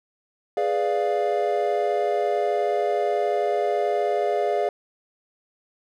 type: chord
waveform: triangle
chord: G# diminished seventh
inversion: none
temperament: equal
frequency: 415.3 / 493.9 / 587.3 / 698.5 Hz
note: G#4 / B4 / D5 / F5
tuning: 0 / 0 / 0 / 0 cents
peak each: -23 / -28 / -24 / -23 dBFS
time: 0.57-4.69 s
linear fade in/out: 2 ms
effects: none